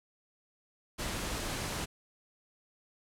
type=noise; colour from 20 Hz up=pink; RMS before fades=-36 dBFS; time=0.98-1.86 s; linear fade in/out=20 ms; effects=low-pass 11000 Hz 12 dB/octave